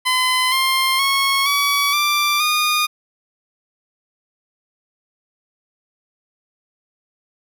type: tone with pitch steps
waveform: 15% pulse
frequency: 1019 / 1056.8 / 1095.9 / 1136.5 / 1178.7 / 1222.3 Hz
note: C6 / C6 / C#6 / C#6 / D6 / D#6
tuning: -46 / +17 / -20 / +43 / +6 / -31 cents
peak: -9 dBFS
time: 0.05-2.87 s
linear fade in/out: 20 ms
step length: 470 ms
effects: none